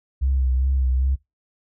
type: tone with vibrato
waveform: sine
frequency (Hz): 65.41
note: C2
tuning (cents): 0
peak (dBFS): -16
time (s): 0.21-1.16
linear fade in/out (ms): 20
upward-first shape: sine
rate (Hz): 2.5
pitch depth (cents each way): 46
effects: noise-tail reverb RT60 0.2 s tail -23 dB re dry + tanh soft clip ceiling -13 dBFS